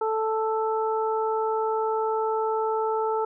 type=harmonic tone; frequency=440.1 Hz; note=A4; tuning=in tune; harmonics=1 / 2 / 3; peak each=-25 / -27 / -32 dBFS; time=0.01-3.25 s; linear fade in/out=5 ms; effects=none